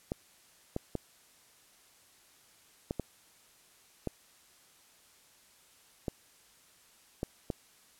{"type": "clicks", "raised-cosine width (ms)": 2, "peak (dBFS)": -19, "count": 9, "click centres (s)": [0.119, 0.764, 0.953, 2.909, 2.997, 4.073, 6.082, 7.231, 7.502], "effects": ["white hiss -62 dBFS RMS until 7.99 s", "low-pass 12000 Hz 12 dB/octave"]}